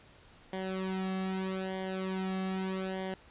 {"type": "tone with flanger", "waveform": "sawtooth", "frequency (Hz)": 188.9, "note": "F#3", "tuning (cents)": 36, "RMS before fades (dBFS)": -35, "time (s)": [0.53, 3.14], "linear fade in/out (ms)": 2, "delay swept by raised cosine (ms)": [0.76, 2.06], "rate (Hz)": 0.8, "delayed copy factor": -0.8, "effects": ["pink hiss -58 dBFS RMS until 3.3 s", "resampled to 8000 Hz"]}